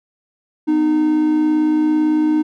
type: tone pair together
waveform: triangle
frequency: 249.3 / 307.2 Hz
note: B3 / D#4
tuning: +16 / -22 cents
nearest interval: major third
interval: 362 cents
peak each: -22 / -11 dBFS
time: 0.67-2.43 s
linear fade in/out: 20 ms
effects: none